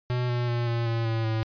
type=tone with pitch steps; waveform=square; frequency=123.7 / 121.5 / 119.35 / 117.23 / 115.15 / 113.11 / 111.1 Hz; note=B2 / B2 / A#2 / A#2 / A#2 / A2 / A2; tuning=+3 / -28 / +41 / +10 / -21 / +48 / +17 cents; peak=-25 dBFS; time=0.1-1.43 s; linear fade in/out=0 ms; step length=190 ms; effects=resampled to 11025 Hz